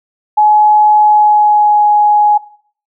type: tone with pitch glide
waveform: sine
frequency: 846 to 835.8 Hz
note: G#5 to G#5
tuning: +32 to +11 cents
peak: -5 dBFS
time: 0.37-2.38 s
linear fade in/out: 10 ms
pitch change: -21 cents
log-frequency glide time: 0.96-1.86 s
effects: noise-tail reverb RT60 0.5 s tail -18 dB re dry